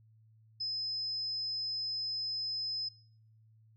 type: tone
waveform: sine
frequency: 5100 Hz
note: D#8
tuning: 42 cents sharp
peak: -33 dBFS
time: 0.6-2.89 s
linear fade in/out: 10 ms
effects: noise-tail reverb RT60 0.7 s tail -25 dB re dry + added 110 Hz sine -60 dBFS peak until 3.76 s

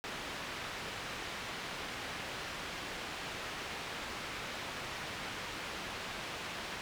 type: low-pass noise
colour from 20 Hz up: white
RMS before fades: -42 dBFS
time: 0.04-6.81 s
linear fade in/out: 0 ms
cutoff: 2900 Hz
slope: 12 dB/octave
effects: none

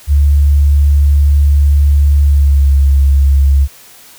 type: tone with pitch glide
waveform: sine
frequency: 71.8 to 69.19 Hz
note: D2 to C#2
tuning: -39 to -3 cents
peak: -5 dBFS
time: 0.07-3.68 s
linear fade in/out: 50 ms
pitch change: -64 cents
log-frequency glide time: 2.24-2.7 s
effects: white hiss -39 dBFS RMS until 4.18 s

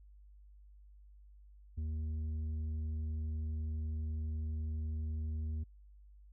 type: tone with tanh clipping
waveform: triangle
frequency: 78 Hz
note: D#2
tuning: 5 cents sharp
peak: -36 dBFS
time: 1.77-5.64 s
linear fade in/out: 10 ms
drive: 10 dB
effects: added 50 Hz sine -55 dBFS peak until 6.32 s

